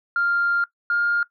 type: tone pair in turn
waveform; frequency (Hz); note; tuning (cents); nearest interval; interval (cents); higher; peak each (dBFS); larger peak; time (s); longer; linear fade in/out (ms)
sine; 1396.9 / 1410.7; F6 / F6; 0 / +17; unison; 17; second; -17; neither; 0.16-0.64 / 0.9-1.23; first; 2
effects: noise-tail reverb RT60 0.1 s tail -19 dB re dry + tanh soft clip ceiling -13 dBFS